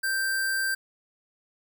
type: tone with sample-and-hold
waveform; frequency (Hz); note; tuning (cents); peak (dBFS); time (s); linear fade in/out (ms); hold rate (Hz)
sine; 1568; G6; 0; -24; 0.03-0.75; 10; 6300
effects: none